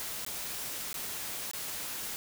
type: noise with dropouts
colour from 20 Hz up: white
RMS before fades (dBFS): -38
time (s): 0-2.16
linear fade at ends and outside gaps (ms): 0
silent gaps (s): 0.249-0.264 / 0.93-0.942 / 1.513-1.534
effects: none